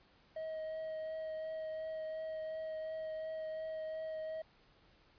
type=tone with vibrato; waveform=triangle; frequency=633 Hz; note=D#5; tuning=30 cents sharp; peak=-37 dBFS; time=0.36-4.42 s; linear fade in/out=5 ms; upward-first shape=triangle; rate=2.8 Hz; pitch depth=13 cents each way; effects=pink hiss -67 dBFS RMS until 5.18 s + resampled to 11025 Hz